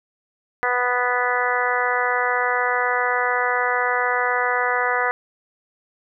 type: harmonic tone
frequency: 246.9 Hz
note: B3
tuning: in tune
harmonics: 2 / 3 / 4 / 5 / 6 / 7 / 8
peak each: -26 / -26 / -26 / -26 / -26 / -26 / -26 dBFS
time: 0.63-5.11 s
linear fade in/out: 0 ms
effects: none